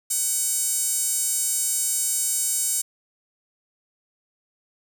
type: tone with high-pass filter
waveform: sawtooth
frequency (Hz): 755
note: F#5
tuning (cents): +35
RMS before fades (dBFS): -24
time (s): 0.1-2.82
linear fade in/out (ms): 10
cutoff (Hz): 8000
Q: 3.3
effects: none